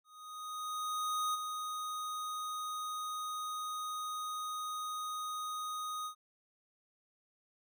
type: tone with ADSR envelope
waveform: square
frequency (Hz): 1244.5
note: D#6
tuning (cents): 0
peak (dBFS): -32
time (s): 0.04-6.15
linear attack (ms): 1300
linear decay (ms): 20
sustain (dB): -6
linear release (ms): 92
effects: none